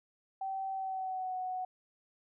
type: tone with pitch glide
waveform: sine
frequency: 771 to 740.4 Hz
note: G5 to F#5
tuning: -29 to +1 cents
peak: -34 dBFS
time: 0.41-1.65 s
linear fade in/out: 5 ms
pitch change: -70 cents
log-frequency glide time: 0.73-1.35 s
effects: none